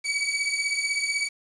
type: beating tone pair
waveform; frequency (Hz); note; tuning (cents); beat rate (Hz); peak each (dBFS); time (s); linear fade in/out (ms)
sawtooth; 2269 / 2285; C#7 / D7; +40 / -48; 16; -23 / -25; 0.04-1.29; 20
effects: resampled to 22050 Hz + 8-bit